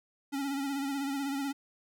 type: tone with vibrato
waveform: square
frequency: 277.2 Hz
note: C#4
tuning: in tune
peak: -32 dBFS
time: 0.32-1.53 s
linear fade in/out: 20 ms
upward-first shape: sine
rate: 16 Hz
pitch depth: 47 cents each way
effects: none